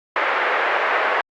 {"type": "band-pass noise", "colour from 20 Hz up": "white", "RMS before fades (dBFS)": -20, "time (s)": [0.16, 1.21], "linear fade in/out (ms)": 2, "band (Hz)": [430, 2000], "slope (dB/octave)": 24, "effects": ["Opus 48 kbps"]}